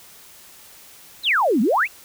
sine exponential two-way sweep, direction down then up, 4282 to 197.9 to 2889 Hz, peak -15 dBFS, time 1.23-1.88 s, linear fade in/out 50 ms, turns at 1.61 s, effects white hiss -46 dBFS RMS until 2.04 s

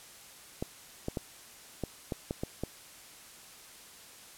clicks, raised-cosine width 2 ms, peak -19 dBFS, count 8, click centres 0.625 / 1.084 / 1.172 / 1.837 / 2.122 / 2.309 / 2.435 / 2.636 s, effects white hiss -52 dBFS RMS until 4.37 s + low-pass 12000 Hz 12 dB/octave

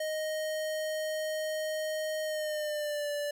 square tone with pitch glide, 622.3 to 584 Hz, D#5 to D5, 0 to -10 cents, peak -32 dBFS, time 0-3.31 s, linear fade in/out 5 ms, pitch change -110 cents, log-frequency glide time 2.23-3.1 s, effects none

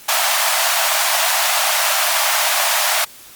pink high-pass noise, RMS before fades -17 dBFS, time 0.08-3.05 s, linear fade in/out 10 ms, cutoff 610 Hz, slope 96 dB/octave, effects white hiss -41 dBFS RMS until 3.35 s + Opus 48 kbps

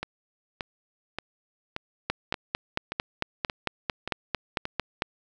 two click trains, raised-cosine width 0.3 ms, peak -15 / -9 dBFS, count 9 / 14, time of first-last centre 0.03-4.654 / 2.1-5.021 s, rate 1.73 / 4.45 Hz, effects none

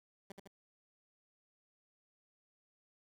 15% pulse tone with echo, 196 Hz, G3, in tune, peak -40 dBFS, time 0.3-0.32 s, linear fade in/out 2 ms, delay 78 ms, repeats 2, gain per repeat -3 dB, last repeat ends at 0.476 s, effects none

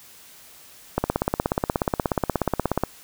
click train, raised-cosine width 1 ms, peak -6 dBFS, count 32, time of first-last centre 0.98-2.836 s, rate 16.7 Hz, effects white hiss -48 dBFS RMS until 3.03 s

